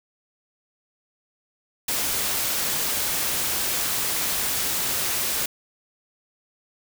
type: noise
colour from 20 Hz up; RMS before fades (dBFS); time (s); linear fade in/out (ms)
white; -25; 1.88-5.46; 5
effects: none